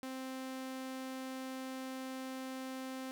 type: tone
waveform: sawtooth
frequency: 261.6 Hz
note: C4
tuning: in tune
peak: -37 dBFS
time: 0.03-3.11 s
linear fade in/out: 0 ms
effects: none